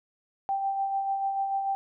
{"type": "tone with tremolo", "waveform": "sine", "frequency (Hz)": 784, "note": "G5", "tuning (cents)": 0, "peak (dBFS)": -24, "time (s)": [0.49, 1.75], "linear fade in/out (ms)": 0, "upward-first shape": "sine", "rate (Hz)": 6.8, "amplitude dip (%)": 40, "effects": []}